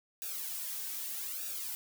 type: noise with flanger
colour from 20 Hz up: blue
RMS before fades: -39 dBFS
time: 0.22-1.75 s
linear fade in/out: 0 ms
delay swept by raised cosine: 0.95 to 2.95 ms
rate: 0.81 Hz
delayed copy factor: -1
effects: none